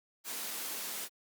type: high-pass noise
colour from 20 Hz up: white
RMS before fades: -39 dBFS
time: 0.24-1.09 s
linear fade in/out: 50 ms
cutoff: 170 Hz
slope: 96 dB/octave
effects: Opus 48 kbps